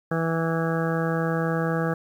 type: harmonic tone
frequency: 164.1 Hz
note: E3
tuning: 8 cents flat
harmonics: 1 / 2 / 3 / 4 / 5 / 7 / 8 / 9 / 10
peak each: -25 / -31 / -28 / -34 / -35 / -36 / -36 / -38 / -34 dBFS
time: 0.11-1.94 s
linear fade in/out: 5 ms
effects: 9-bit